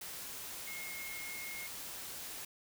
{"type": "tone in noise", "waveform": "sine", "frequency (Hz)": 2153, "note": "C7", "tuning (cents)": 49, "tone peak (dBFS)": -44, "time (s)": [0.67, 1.67], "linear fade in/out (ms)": 5, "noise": "white", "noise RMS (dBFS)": -45, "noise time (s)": [0.01, 2.45], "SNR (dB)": -2, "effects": []}